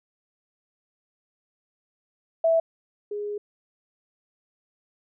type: tone pair in turn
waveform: sine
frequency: 657 / 413.9 Hz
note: E5 / G#4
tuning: -6 / -6 cents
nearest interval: minor sixth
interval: 800 cents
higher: first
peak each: -17 / -28 dBFS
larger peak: first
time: 2.44-2.6 / 3.11-3.38 s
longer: second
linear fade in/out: 5 ms
effects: none